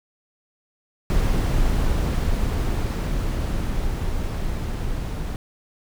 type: noise with level ramp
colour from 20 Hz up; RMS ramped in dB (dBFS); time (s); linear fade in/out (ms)
brown; -19 to -27; 1.1-5.36; 0
effects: none